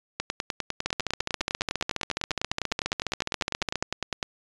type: two click trains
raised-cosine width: 0.2 ms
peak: -10 / -9 dBFS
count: 41 / 44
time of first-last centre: 0.2-4.228 / 0.86-3.826 s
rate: 9.93 / 14.5 Hz
effects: resampled to 22050 Hz